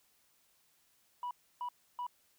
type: tone bursts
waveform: sine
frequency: 979 Hz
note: B5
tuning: 15 cents flat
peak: -34 dBFS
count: 3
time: 1.23-2.067 s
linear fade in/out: 2 ms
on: 79 ms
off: 300 ms
effects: tanh soft clip ceiling -34 dBFS + white hiss -71 dBFS RMS until 2.38 s